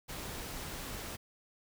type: noise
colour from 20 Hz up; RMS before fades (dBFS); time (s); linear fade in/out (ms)
pink; -42; 0.08-1.17; 20
effects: none